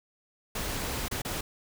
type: noise with dropouts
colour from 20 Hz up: pink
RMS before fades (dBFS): -33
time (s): 0.55-1.41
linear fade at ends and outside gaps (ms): 5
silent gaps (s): 1.083-1.112 / 1.219-1.249
effects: none